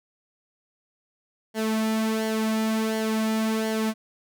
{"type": "tone with flanger", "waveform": "sawtooth", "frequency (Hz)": 220, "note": "A3", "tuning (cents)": 0, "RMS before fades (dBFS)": -25, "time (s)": [1.54, 3.94], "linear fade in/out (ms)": 50, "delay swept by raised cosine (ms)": [0.79, 2.69], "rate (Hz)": 1.4, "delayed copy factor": -0.6, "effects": []}